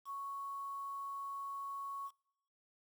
sine tone with quantisation, 1108.7 Hz, C#6, in tune, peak -40 dBFS, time 0.05-2.11 s, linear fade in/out 50 ms, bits 10, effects noise-tail reverb RT60 0.8 s tail -25 dB re dry

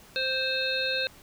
harmonic tone with a mistuned harmonic, 523.3 Hz, C5, in tune, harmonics 1 / 3 / 5 / 7 / 8, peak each -32 / -32 / -32 / -32 / -32 dBFS, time 0.16-1.07 s, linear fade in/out 0 ms, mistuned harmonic 7, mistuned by +22 cents, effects pink hiss -53 dBFS RMS until 1.22 s

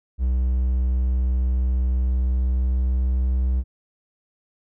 triangle tone with pitch glide, 63 to 63.62 Hz, B1 to C2, +35 to -48 cents, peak -16 dBFS, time 0.18-3.64 s, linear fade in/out 50 ms, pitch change +17 cents, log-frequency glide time 2.07-3.32 s, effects none

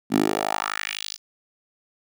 10% pulse tone with high-pass filter sweep, 51.91 Hz, G#1, in tune, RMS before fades -25 dBFS, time 0.1-1.18 s, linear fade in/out 50 ms, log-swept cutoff 220 to 5300 Hz, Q 2.6, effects none

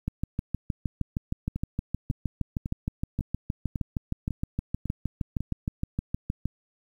two click trains, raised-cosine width 5 ms, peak -18 / -15 dBFS, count 8 / 42, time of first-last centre 1.56-5.406 / 0.08-6.456 s, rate 1.82 / 6.43 Hz, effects 9-bit

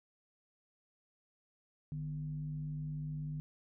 sine tone with frequency modulation, 150.8 Hz, D3, 46 cents sharp, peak -37 dBFS, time 1.92-3.4 s, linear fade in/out 0 ms, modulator 96.4 Hz, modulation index 0.4, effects none

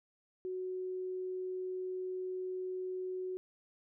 sine tone, 370 Hz, F#4, in tune, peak -36 dBFS, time 0.45-3.37 s, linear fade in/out 0 ms, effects none

